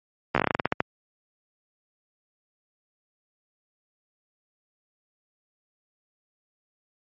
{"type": "slowing click train", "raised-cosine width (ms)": 0.5, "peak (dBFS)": -5, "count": 13, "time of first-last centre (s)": [0.35, 0.804], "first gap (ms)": 13, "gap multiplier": 1.18, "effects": ["high-pass 100 Hz 12 dB/octave", "MP3 32 kbps"]}